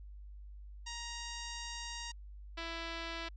5% pulse tone pair in turn, 939 / 332 Hz, A#5 / E4, +12 / +12 cents, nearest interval octave + tritone, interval 1800 cents, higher first, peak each -28 dBFS, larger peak neither, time 0.86-2.12 / 2.57-3.29 s, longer first, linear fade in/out 10 ms, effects added 50 Hz sine -47 dBFS peak until 3.36 s + resampled to 16000 Hz

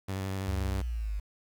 sawtooth tone with vibrato, 96 Hz, G2, 36 cents flat, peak -28 dBFS, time 0.08-0.82 s, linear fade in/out 10 ms, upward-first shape triangle, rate 12 Hz, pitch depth 36 cents each way
sine exponential sweep, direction down, 76 to 49.2 Hz, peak -30 dBFS, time 0.47-1.2 s, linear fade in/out 10 ms
effects 9-bit

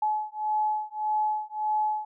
sine beating tone pair, 853 / 854.7 Hz, G#5 / G#5, +46 / +49 cents, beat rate 1.7 Hz, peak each -28 dBFS, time 0.02-2.05 s, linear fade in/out 5 ms, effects none

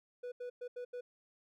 triangle tone bursts at uneven times, 491.7 Hz, B4, 8 cents flat, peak -38 dBFS, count 5, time 0.23-0.32 / 0.4-0.5 / 0.61-0.68 / 0.76-0.85 / 0.93-1.01 s, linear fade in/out 10 ms, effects none

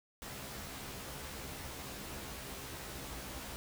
pink noise with comb filter, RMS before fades -45 dBFS, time 0.22-3.56 s, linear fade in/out 0 ms, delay 15 ms, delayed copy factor +0.85, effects none

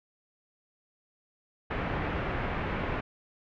pink low-pass noise, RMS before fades -32 dBFS, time 1.7-3.01 s, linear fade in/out 10 ms, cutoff 2400 Hz, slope 24 dB/octave, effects none

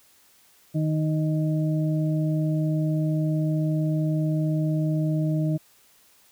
harmonic tone, 155.56 Hz, D#3, in tune, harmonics 1 / 2 / 4, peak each -22 / -28 / -34 dBFS, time 0.74-5.58 s, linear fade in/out 20 ms, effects white hiss -58 dBFS RMS until 6.31 s

